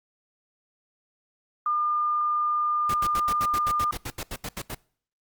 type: tone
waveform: sine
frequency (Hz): 1206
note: D6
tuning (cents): +46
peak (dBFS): -22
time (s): 1.66-3.91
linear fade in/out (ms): 2
type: noise bursts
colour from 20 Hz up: pink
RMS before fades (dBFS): -33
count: 15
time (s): 2.89-4.748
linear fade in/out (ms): 5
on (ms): 52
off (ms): 77
effects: noise-tail reverb RT60 0.5 s tail -23 dB re dry + Opus 32 kbps